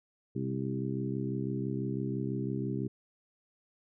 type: harmonic tone with a mistuned harmonic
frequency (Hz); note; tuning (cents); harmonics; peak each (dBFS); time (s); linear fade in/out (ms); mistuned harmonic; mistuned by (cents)
66; C2; +16; 2 / 3 / 4 / 5 / 6; -35 / -37 / -38 / -39 / -40; 0.35-2.88; 10; 2; -49
effects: none